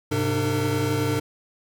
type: tone cluster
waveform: square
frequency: 103.2 / 130.6 / 298.6 / 453.1 Hz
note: G#2 / C3 / D4 / A#4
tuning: -10 / -3 / +29 / -49 cents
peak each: -28 dBFS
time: 0.11-1.2 s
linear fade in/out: 10 ms
effects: none